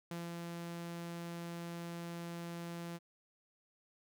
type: tone with ADSR envelope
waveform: sawtooth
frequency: 170.5 Hz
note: F3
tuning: 41 cents flat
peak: -36 dBFS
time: 0.11-2.99 s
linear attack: 3 ms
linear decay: 190 ms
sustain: -2 dB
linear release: 34 ms
effects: none